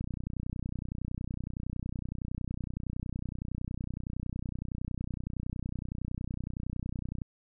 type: click train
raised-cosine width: 5 ms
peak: -23 dBFS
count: 223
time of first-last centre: 0.01-7.218 s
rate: 30.8 Hz
effects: none